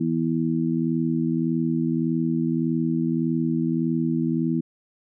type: harmonic tone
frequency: 81.7 Hz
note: E2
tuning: 15 cents flat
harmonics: 2 / 3 / 4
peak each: -25 / -24 / -26 dBFS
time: 0-4.61 s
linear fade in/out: 10 ms
effects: none